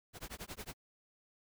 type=noise with tremolo; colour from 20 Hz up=pink; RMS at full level=-43 dBFS; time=0.13-0.75 s; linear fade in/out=50 ms; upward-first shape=sine; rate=11 Hz; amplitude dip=100%; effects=none